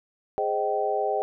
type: chord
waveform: sine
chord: Ab major seventh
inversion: none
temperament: equal with one note detuned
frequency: 415.3 / 523.3 / 622.3 / 772.3 Hz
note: Ab4 / C5 / Eb5 / G5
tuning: 0 / 0 / 0 / -26 cents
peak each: -28 / -31 / -29 / -27 dBFS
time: 0.38-1.22 s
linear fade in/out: 0 ms
effects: none